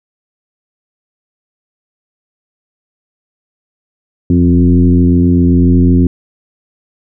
sine tone with frequency modulation, 175.1 Hz, F3, 5 cents sharp, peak -5 dBFS, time 4.3-6.07 s, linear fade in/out 2 ms, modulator 87.8 Hz, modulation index 1.5, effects none

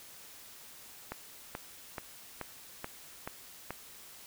click train, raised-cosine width 0.5 ms, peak -22 dBFS, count 7, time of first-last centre 1.12-3.706 s, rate 2.32 Hz, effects white hiss -52 dBFS RMS until 4.26 s

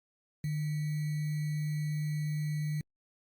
sine tone with sample-and-hold, 151.4 Hz, D#3, 47 cents flat, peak -30 dBFS, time 0.44-2.81 s, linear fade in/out 2 ms, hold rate 2100 Hz, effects Opus 48 kbps

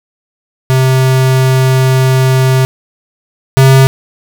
square tone pair in turn, 130.81 / 133.4 Hz, C3 / C3, 0 / +34 cents, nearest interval unison, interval 34 cents, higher second, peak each -7 / -3 dBFS, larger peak second, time 0.7-2.65 / 3.57-3.87 s, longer first, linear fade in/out 0 ms, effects none

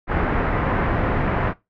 pink low-pass noise, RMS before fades -21 dBFS, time 0.07-1.54 s, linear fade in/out 50 ms, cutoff 1900 Hz, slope 24 dB/octave, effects noise-tail reverb RT60 0.2 s tail -18 dB re dry

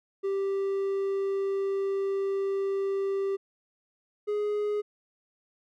triangle tone pair in turn, 392 / 416.4 Hz, G4 / G#4, 0 / +5 cents, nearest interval minor second, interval 105 cents, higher second, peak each -24 dBFS, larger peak neither, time 0.23-3.37 / 4.27-4.82 s, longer first, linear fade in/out 20 ms, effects none

